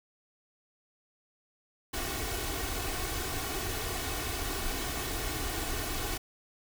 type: noise with comb filter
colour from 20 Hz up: pink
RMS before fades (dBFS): -34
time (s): 1.93-6.18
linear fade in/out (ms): 10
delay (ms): 2.7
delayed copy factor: +0.65
effects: none